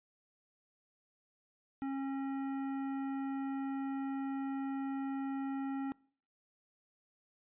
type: tone with hard clipping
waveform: triangle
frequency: 271.8 Hz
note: C#4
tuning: 34 cents flat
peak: -37 dBFS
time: 1.82-5.92 s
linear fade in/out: 0 ms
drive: 16 dB
effects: noise-tail reverb RT60 0.5 s tail -24 dB re dry + resampled to 8000 Hz